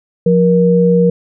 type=tone pair together; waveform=sine; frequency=176.48 / 473.6 Hz; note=F3 / A#4; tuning=+18 / +27 cents; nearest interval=octave + perfect fourth; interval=1709 cents; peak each=-10 dBFS; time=0.26-1.1 s; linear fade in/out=5 ms; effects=none